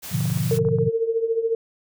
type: noise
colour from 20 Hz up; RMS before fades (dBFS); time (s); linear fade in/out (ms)
white; -35; 0.02-0.59; 20
type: chord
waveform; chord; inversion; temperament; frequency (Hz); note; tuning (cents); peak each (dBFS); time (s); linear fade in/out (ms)
sine; G# diminished seventh; none; equal; 103.83 / 123.47 / 146.83 / 174.61; G#2 / B2 / D3 / F3; 0 / 0 / 0 / 0; -29 / -25 / -25 / -26; 0.11-0.9; 20
type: clicks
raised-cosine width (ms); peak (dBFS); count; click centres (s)
1; -25; 9; 0.207 / 0.255 / 0.3 / 0.374 / 0.511 / 0.589 / 0.65 / 0.687 / 0.786
type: tone with tremolo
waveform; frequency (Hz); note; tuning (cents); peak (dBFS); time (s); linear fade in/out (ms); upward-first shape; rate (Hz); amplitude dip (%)
sine; 455; A#4; -42; -16; 0.51-1.55; 2; triangle; 14; 80
effects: none